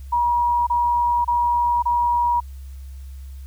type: tone bursts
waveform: sine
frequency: 958 Hz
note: A#5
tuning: 47 cents sharp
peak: -16 dBFS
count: 4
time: 0.12-2.404 s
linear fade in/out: 10 ms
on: 550 ms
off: 28 ms
effects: added 67 Hz sine -33 dBFS peak until 3.46 s + white hiss -56 dBFS RMS until 3.46 s